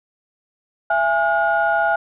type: tone cluster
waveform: sine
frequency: 671 / 823 / 1434 Hz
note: E5 / G#5 / F6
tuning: +31 / -16 / +45 cents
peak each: -19 dBFS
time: 0.9-1.96 s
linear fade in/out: 5 ms
effects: tanh soft clip ceiling -7 dBFS